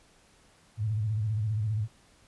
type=tone with vibrato; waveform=sine; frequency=107.6 Hz; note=A2; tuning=38 cents flat; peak=-26 dBFS; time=0.77-1.88 s; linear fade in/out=50 ms; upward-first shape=square; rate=15 Hz; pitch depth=72 cents each way; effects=pink hiss -61 dBFS RMS until 2.27 s + resampled to 24000 Hz